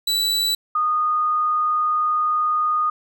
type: tone pair in turn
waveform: 40% pulse / sine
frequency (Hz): 3951 / 1231.6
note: B7 / D#6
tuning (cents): 0 / -18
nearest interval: octave + minor sixth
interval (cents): 2018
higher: first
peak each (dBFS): -17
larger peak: neither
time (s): 0.07-0.55 / 0.75-2.9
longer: second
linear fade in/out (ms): 5
effects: none